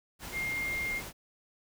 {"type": "tone in noise", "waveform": "sine", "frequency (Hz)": 2119, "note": "C7", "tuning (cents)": 21, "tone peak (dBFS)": -31, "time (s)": [0.32, 1.02], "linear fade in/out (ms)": 50, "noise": "pink", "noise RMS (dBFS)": -42, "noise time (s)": [0.19, 1.13], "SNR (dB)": 8, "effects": []}